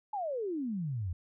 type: exponential sweep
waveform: sine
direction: down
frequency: 870 to 81.7 Hz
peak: -32 dBFS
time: 0.13-1.13 s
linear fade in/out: 5 ms
effects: none